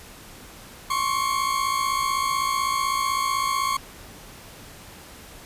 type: tone pair together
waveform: 40% pulse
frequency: 1066.1 / 1122 Hz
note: C6 / C#6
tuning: +32 / +21 cents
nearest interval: minor second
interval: 89 cents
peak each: -24 dBFS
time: 0.9-3.77 s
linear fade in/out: 5 ms
effects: pink hiss -44 dBFS RMS until 5.45 s + resampled to 32000 Hz